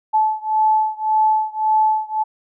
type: beating tone pair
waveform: sine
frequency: 866 / 867.8 Hz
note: A5 / A5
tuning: -28 / -24 cents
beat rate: 1.8 Hz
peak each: -17 / -18 dBFS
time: 0.13-2.24 s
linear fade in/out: 20 ms
effects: none